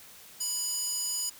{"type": "tone with high-pass filter", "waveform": "square", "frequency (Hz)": 987.8, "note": "B5", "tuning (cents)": 0, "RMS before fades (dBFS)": -32, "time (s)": [0.4, 1.3], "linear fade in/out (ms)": 10, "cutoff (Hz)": 6200, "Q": 3.3, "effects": ["white hiss -51 dBFS RMS until 1.39 s"]}